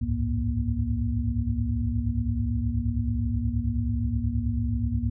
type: tone cluster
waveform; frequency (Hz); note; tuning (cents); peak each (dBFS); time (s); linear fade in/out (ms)
sine; 64.2 / 74.3 / 101 / 109.7 / 237.3; C2 / D2 / G#2 / A2 / A#3; -32 / +21 / -48 / -5 / +31; -30; 0.01-5.1; 10
effects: none